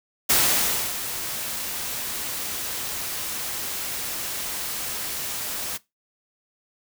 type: noise with ADSR envelope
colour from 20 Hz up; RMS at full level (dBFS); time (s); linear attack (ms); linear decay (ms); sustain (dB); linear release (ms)
white; -18; 0.29-5.78; 12; 630; -12; 19
effects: noise-tail reverb RT60 0.2 s tail -20 dB re dry